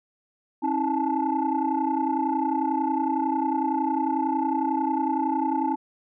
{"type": "tone cluster", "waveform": "sine", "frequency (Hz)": [270, 319.6, 854, 885], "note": ["C#4", "D#4", "G#5", "A5"], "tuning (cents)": [-45, 47, 48, 10], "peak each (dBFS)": -27, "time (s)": [0.62, 5.76], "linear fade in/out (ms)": 20, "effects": ["tanh soft clip ceiling -14 dBFS"]}